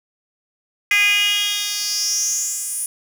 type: tone with high-pass filter sweep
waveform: 10% pulse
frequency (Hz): 410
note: G#4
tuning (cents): -22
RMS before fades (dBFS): -20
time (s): 0.91-2.86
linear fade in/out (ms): 2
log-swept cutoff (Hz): 2200 to 9700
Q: 5.5
effects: none